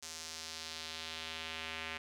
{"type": "tone with band-pass filter sweep", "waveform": "square", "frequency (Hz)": 80.4, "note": "E2", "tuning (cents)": -43, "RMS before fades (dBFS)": -44, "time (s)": [0.02, 1.98], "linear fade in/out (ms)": 10, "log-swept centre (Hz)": [6300, 2400], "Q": 1.7, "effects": []}